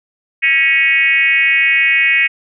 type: tone with frequency modulation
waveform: sine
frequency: 2217 Hz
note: C#7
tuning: in tune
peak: -9 dBFS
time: 0.42-2.28 s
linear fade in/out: 20 ms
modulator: 293 Hz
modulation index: 1.3
effects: none